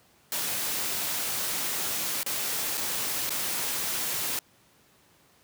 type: noise with dropouts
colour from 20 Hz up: white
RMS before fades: -30 dBFS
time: 0.32-4.39 s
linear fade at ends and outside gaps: 1 ms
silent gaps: 2.231-2.263 / 2.773-2.777 / 3.294-3.305 s
effects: pink hiss -61 dBFS RMS until 5.43 s + high-pass 100 Hz 12 dB/octave